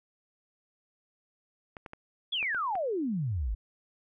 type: clicks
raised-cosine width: 0.5 ms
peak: -27 dBFS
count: 6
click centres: 1.768 / 1.862 / 1.934 / 2.428 / 2.547 / 2.754 s
type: exponential sweep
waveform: sine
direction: down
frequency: 3520 to 46.68 Hz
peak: -28 dBFS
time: 2.32-3.55 s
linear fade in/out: 10 ms
effects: none